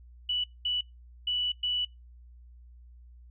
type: tone bursts at uneven times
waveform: sine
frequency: 2958 Hz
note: F#7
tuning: 1 cent flat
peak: -26 dBFS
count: 4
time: 0.29-0.44 / 0.65-0.81 / 1.27-1.52 / 1.63-1.85 s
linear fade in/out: 5 ms
effects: noise-tail reverb RT60 0.2 s tail -23 dB re dry + added 60 Hz sine -49 dBFS peak until 3.3 s